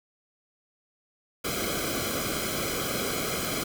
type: noise with comb filter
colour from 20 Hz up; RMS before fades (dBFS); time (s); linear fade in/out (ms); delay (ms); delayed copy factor
pink; -30; 1.44-3.64; 10; 1.1; -0.85
effects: none